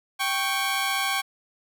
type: tone pair together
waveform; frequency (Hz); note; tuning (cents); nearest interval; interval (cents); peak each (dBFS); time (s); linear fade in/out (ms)
15% pulse; 784 / 1108.7; G5 / C#6; 0 / 0; tritone; 600; -20; 0.19-1.22; 20
effects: none